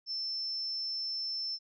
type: tone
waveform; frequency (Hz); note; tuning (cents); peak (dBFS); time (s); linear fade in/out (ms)
sine; 5320; E8; +15; -33; 0.06-1.59; 50
effects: none